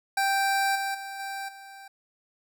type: tone with level steps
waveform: 25% pulse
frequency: 784 Hz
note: G5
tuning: in tune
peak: -19 / -24 / -32 / -29 / -40 dBFS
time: 0.17-1.88 s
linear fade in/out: 5 ms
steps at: 0.75 / 0.94 / 1.19 / 1.48 s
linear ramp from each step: 10 ms
effects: none